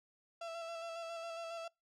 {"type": "tone with vibrato", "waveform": "35% pulse", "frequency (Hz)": 667, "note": "E5", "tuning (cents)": 20, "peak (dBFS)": -40, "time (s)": [0.41, 1.68], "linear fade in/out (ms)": 5, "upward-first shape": "square", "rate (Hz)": 7.3, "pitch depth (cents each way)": 20, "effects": ["noise-tail reverb RT60 0.2 s tail -24 dB re dry", "low-pass 6000 Hz 12 dB/octave"]}